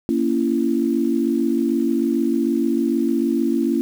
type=chord; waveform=sine; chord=A# diminished; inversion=none; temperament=just; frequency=233.1 / 279.7 / 335.6 Hz; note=A#3 / C#4 / E4; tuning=0 / +16 / +31 cents; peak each=-21 dBFS; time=0.09-3.81 s; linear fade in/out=0 ms; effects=7-bit